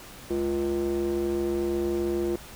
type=tone with band-pass filter; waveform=square; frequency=69.6 Hz; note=C#2; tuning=8 cents sharp; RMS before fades=-27 dBFS; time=0.3-2.36 s; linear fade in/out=5 ms; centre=370 Hz; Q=4.5; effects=pink hiss -45 dBFS RMS until 2.55 s